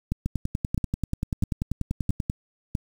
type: two click trains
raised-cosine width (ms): 5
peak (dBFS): -13 / -12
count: 22 / 5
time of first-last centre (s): 0.26-2.299 / 0.12-2.752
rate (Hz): 10.3 / 1.52
effects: 7-bit